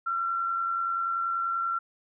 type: tone with amplitude modulation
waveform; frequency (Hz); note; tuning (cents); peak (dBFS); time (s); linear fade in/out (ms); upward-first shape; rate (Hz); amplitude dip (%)
sine; 1361; F6; -45; -24; 0.06-1.79; 10; sine; 90.4; 40
effects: none